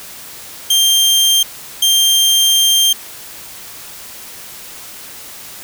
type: tone pair in turn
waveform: sawtooth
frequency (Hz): 3177 / 3177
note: G7 / G7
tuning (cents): +23 / +23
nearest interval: unison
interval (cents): 0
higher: neither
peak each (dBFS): -6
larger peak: neither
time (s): 0.7-1.43 / 1.82-2.93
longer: second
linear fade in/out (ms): 5
effects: white hiss -33 dBFS RMS until 5.63 s